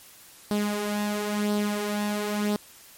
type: tone with flanger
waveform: sawtooth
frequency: 207.7 Hz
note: G#3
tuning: in tune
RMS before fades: -27 dBFS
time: 0.51-2.56 s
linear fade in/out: 0 ms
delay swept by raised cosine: 0.21 to 3.71 ms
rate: 0.98 Hz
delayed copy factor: +0.55
effects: white hiss -50 dBFS RMS until 2.97 s + MP3 64 kbps